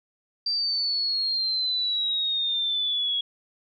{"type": "exponential sweep", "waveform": "sine", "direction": "down", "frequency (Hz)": [4704, 3322], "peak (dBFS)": -23, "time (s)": [0.46, 3.21], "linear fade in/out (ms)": 5, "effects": []}